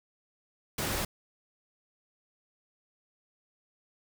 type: noise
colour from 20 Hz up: pink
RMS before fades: -32 dBFS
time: 0.78-1.05 s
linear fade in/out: 5 ms
effects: none